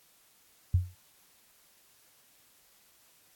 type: tone with exponential decay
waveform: sine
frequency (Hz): 89.7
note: F2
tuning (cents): +47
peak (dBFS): -18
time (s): 0.74-0.95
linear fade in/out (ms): 5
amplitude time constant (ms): 45
effects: white hiss -63 dBFS RMS until 3.35 s + AAC 64 kbps